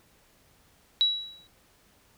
sine tone with exponential decay, 3900 Hz, B7, 23 cents flat, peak -17 dBFS, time 1.01-1.47 s, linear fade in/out 0 ms, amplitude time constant 100 ms, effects pink hiss -62 dBFS RMS until 2.17 s

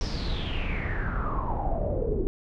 brown noise with low-pass filter sweep, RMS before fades -28 dBFS, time 0.01-2.27 s, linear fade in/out 0 ms, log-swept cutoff 5500 to 370 Hz, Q 8.2, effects none

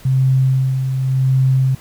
sine tone with tremolo, 131.7 Hz, C3, 12 cents sharp, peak -10 dBFS, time 0.05-1.75 s, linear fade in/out 5 ms, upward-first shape sine, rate 0.89 Hz, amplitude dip 50%, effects pink hiss -43 dBFS RMS until 1.8 s

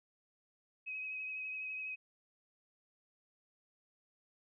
sine tone with vibrato, 2538 Hz, D#7, 34 cents sharp, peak -39 dBFS, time 0.86-1.96 s, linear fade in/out 20 ms, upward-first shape triangle, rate 12 Hz, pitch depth 23 cents each way, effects none

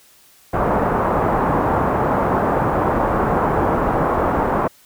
white low-pass noise, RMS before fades -18 dBFS, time 0.53-4.68 s, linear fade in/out 10 ms, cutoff 1100 Hz, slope 24 dB/octave, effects white hiss -51 dBFS RMS until 4.85 s

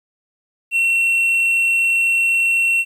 triangle tone, 2718 Hz, F7, 48 cents flat, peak -12 dBFS, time 0.71-2.85 s, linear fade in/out 50 ms, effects 9-bit

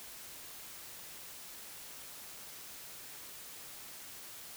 silence, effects white hiss -49 dBFS RMS until 4.56 s

